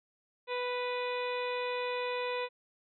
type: harmonic tone with a mistuned harmonic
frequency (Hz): 493.9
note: B4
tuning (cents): 0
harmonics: 1 / 2 / 3 / 4 / 5 / 6 / 7 / 8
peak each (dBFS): -34 / -38 / -47 / -44 / -41 / -52 / -46 / -49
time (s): 0.47-2.49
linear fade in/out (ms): 50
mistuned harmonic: 7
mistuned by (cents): +27
effects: none